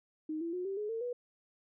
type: tone with pitch steps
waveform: sine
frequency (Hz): 311.1 / 335.4 / 361.5 / 389.7 / 420.1 / 452.9 / 488.2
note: D#4 / E4 / F#4 / G4 / G#4 / A#4 / B4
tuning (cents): 0 / +30 / -40 / -10 / +20 / -50 / -20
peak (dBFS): -34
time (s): 0.29-1.13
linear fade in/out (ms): 5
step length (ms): 120
effects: none